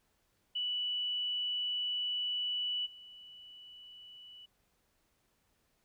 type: tone with level steps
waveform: sine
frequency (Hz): 2960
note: F#7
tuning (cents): 0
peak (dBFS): -32 / -50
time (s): 0.55-4.46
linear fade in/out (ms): 10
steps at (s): 2.85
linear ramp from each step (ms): 20
effects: pink hiss -75 dBFS RMS until 5.84 s